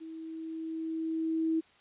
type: tone with level ramp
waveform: sine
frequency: 322.7 Hz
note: E4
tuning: 37 cents flat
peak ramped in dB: -41 to -25 dBFS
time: 0-1.61 s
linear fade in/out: 20 ms
effects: white hiss -62 dBFS RMS until 1.8 s + resampled to 8000 Hz

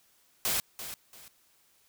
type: noise with echo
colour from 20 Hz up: white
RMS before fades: -29 dBFS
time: 0.45-0.6 s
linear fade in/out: 0 ms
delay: 340 ms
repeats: 2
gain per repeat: -11 dB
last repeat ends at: 1.28 s
effects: white hiss -66 dBFS RMS until 1.88 s

